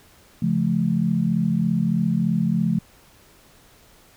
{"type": "chord", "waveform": "sine", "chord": "Db augmented", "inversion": "none", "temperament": "just", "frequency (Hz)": [138.59, 173.24, 216.5], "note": ["Db3", "F3", "A3"], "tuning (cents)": [0, -14, -28], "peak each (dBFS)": [-26, -21, -22], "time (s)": [0.42, 2.79], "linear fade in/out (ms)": 5, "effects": ["pink hiss -53 dBFS RMS until 4.16 s"]}